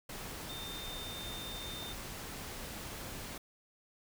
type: tone in noise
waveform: sine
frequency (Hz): 3620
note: A7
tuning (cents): +48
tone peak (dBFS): -44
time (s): 0.49-1.93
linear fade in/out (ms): 5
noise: pink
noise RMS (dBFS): -44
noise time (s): 0.09-3.38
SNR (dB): -3
effects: none